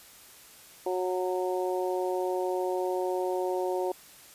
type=harmonic tone; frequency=183.3 Hz; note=F#3; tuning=16 cents flat; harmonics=2 / 3 / 4 / 5; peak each=-29 / -33 / -35 / -37 dBFS; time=0.86-3.92 s; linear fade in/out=5 ms; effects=white hiss -52 dBFS RMS until 4.34 s + resampled to 32000 Hz